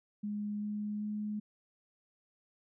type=tone with pitch steps; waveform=sine; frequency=207.7 / 209 / 210.4 Hz; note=G#3 / G#3 / G#3; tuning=0 / +11 / +23 cents; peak=-34 dBFS; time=0.23-1.4 s; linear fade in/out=10 ms; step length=390 ms; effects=none